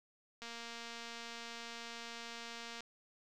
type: click train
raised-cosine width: 0.2 ms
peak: -30 dBFS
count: 557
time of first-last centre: 0.42-2.806 s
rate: 233 Hz
effects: none